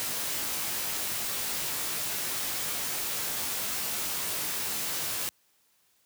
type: noise with comb filter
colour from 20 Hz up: white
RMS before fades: -32 dBFS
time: 0-5.29 s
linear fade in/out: 0 ms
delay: 19 ms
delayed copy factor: +0.6
effects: white hiss -68 dBFS RMS until 6.05 s + high-pass 60 Hz 12 dB/octave